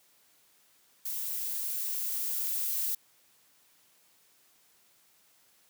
violet noise with level ramp, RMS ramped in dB -35 to -31 dBFS, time 1.05-2.95 s, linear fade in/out 5 ms, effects white hiss -65 dBFS RMS until 5.69 s + high-pass 100 Hz 12 dB/octave

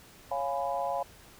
sine chord, C# dominant seventh, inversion none, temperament equal with one note detuned, 554.4 / 698.5 / 830.6 / 998.1 Hz, C#5 / E#5 / G#5 / B5, 0 / 0 / 0 / +18 cents, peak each -34 / -33 / -34 / -37 dBFS, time 0.31-1.03 s, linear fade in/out 5 ms, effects pink hiss -54 dBFS RMS until 1.39 s

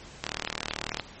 click train, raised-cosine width 0.2 ms, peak -11 dBFS, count 30, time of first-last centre 0.24-0.997 s, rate 38.3 Hz, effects pink hiss -47 dBFS RMS until 1.2 s + MP3 32 kbps

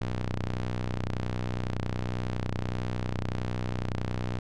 sawtooth ring-modulated tone, 61.8 Hz, B1, 2 cents sharp, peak -22 dBFS, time 0.01-4.39 s, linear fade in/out 5 ms, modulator 46 Hz, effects low-pass 5000 Hz 12 dB/octave

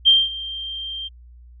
sine tone with ADSR envelope, 3167 Hz, G7, 17 cents sharp, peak -8 dBFS, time 0.05-1.09 s, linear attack 28 ms, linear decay 210 ms, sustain -19 dB, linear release 24 ms, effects added 60 Hz sine -42 dBFS peak until 1.6 s

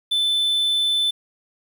triangle tone, 3520 Hz, A7, in tune, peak -16 dBFS, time 0.11-1.11 s, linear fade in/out 10 ms, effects 8-bit

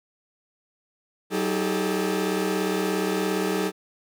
40% pulse tone cluster, 188.7 / 316.2 / 398.6 / 435.8 Hz, F#3 / D#4 / G4 / A4, +34 / +28 / +29 / -17 cents, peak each -28 dBFS, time 1.3-3.72 s, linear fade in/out 50 ms, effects none

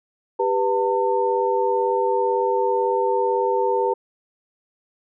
sine tone cluster, 395.2 / 493.2 / 901 Hz, G4 / B4 / A5, +14 / -2 / +41 cents, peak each -22 dBFS, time 0.39-3.94 s, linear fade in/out 10 ms, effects none

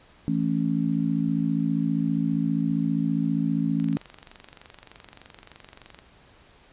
sine chord, A major, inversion second, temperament just, 165 / 220 / 275 Hz, E3 / A3 / C#4, +2 / 0 / -14 cents, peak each -26 dBFS, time 0.28-3.97 s, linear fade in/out 0 ms
click train, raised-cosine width 0.2 ms, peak -26 dBFS, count 52, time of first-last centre 3.8-5.989 s, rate 23.3 Hz
effects pink hiss -55 dBFS RMS until 6.72 s + resampled to 8000 Hz

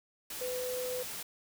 sine tone in noise, 502 Hz, B4, 28 cents sharp, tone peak -34 dBFS, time 0.41-1.03 s, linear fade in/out 5 ms, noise white, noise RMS -41 dBFS, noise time 0.3-1.23 s, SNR +4 dB, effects none

